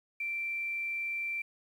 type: tone with quantisation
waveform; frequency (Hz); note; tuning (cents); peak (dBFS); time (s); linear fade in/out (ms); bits
sine; 2349; D7; 0; -32; 0.2-1.42; 5; 10
effects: none